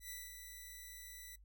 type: tone with ADSR envelope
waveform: 5% pulse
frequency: 1975.5 Hz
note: B6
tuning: in tune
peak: -34 dBFS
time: 0-1.36 s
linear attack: 98 ms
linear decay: 210 ms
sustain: -6 dB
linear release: 8 ms
effects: noise-tail reverb RT60 0.1 s tail -21 dB re dry + added 50 Hz sine -59 dBFS peak until 1.44 s